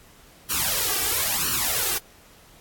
white noise with flanger, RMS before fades -24 dBFS, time 0.49-1.99 s, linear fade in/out 20 ms, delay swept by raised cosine 0.69 to 2.59 ms, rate 1 Hz, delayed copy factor +0.95, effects pink hiss -52 dBFS RMS until 2.6 s + AAC 64 kbps

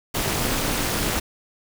pink noise with amplitude modulation, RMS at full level -20 dBFS, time 0.14-1.2 s, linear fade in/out 10 ms, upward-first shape sine, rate 261 Hz, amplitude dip 90%, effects none

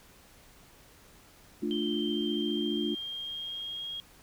sine chord, D minor, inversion second, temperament equal with one note detuned, 220 / 294.7 / 349.2 Hz, A3 / D4 / F4, 0 / +6 / 0 cents, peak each -33 dBFS, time 1.62-2.95 s, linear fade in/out 10 ms
sine tone with pitch glide, 3134 to 3265 Hz, G7 to G#7, -1 to -30 cents, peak -35 dBFS, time 1.71-4 s, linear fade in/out 0 ms, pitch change +71 cents, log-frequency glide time 1.97-3.88 s
effects pink hiss -57 dBFS RMS until 4.22 s

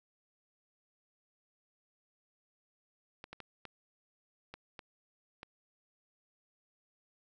clicks, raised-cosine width 0.3 ms, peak -29 dBFS, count 7, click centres 3.241 / 3.33 / 3.403 / 3.653 / 4.54 / 4.792 / 5.431 s, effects none

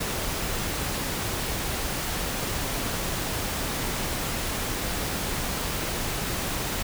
pink noise, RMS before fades -29 dBFS, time 0-6.83 s, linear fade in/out 10 ms, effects none

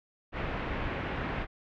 pink low-pass noise, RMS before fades -34 dBFS, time 0.32-1.47 s, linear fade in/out 50 ms, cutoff 2600 Hz, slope 24 dB/octave, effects none

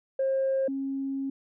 sine tone pair in turn, 535 / 271.7 Hz, C5 / C#4, +38 / -35 cents, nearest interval octave, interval 1173 cents, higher first, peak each -22 / -28 dBFS, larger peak first, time 0.19-0.68 / 0.68-1.3 s, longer second, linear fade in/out 5 ms, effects tanh soft clip ceiling -20 dBFS

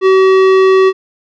sine tone with tanh clipping, 380 Hz, F#4, 46 cents sharp, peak -7 dBFS, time 0.01-0.93 s, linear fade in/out 50 ms, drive 16 dB, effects none

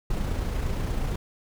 brown noise with amplitude modulation, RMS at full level -26 dBFS, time 0.1-1.16 s, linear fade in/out 5 ms, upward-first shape sine, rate 28.7 Hz, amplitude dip 30%, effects none

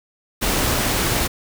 pink noise, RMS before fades -20 dBFS, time 0.41-1.28 s, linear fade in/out 20 ms, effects none

